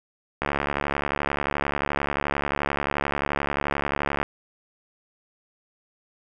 click train, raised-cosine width 0.5 ms, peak -9 dBFS, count 273, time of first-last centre 0.42-4.23 s, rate 71.4 Hz, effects none

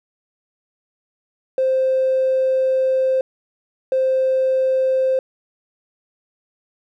triangle tone pair in turn, 523.3 / 523.3 Hz, C5 / C5, 0 / 0 cents, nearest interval unison, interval 0 cents, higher neither, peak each -11 dBFS, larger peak neither, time 1.58-3.21 / 3.92-5.19 s, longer first, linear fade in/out 2 ms, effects tanh soft clip ceiling -12 dBFS

